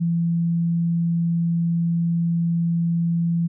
sine tone, 168.8 Hz, E3, 41 cents sharp, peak -18 dBFS, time 0-3.48 s, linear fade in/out 20 ms, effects none

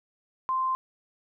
sine tone, 1043 Hz, C6, 6 cents flat, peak -24 dBFS, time 0.49-0.75 s, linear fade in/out 0 ms, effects none

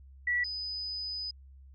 sine tone pair in turn, 1949 / 4997 Hz, B6 / D#8, -23 / +7 cents, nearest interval octave + major third, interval 1630 cents, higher second, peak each -26 / -34 dBFS, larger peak first, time 0.27-0.44 / 0.44-1.31 s, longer second, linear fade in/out 5 ms, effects added 67 Hz sine -50 dBFS peak until 1.74 s

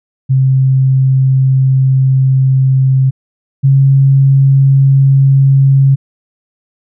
sine tone pair in turn, 132.5 / 136.23 Hz, C3 / C#3, +22 / -30 cents, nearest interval unison, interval 48 cents, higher second, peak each -6 / -4 dBFS, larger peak second, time 0.29-3.11 / 3.63-5.96 s, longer first, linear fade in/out 20 ms, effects none

